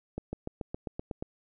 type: accelerating click train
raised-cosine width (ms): 2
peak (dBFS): -21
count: 9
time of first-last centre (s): 0.18-1.225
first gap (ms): 150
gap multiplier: 0.96
effects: none